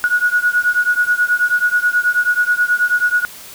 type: beating tone pair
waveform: sine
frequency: 1453 / 1462.3 Hz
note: F#6 / F#6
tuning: -32 / -21 cents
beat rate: 9.3 Hz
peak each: -15 / -16 dBFS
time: 0.04-3.25 s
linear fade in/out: 0 ms
effects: white hiss -36 dBFS RMS until 3.54 s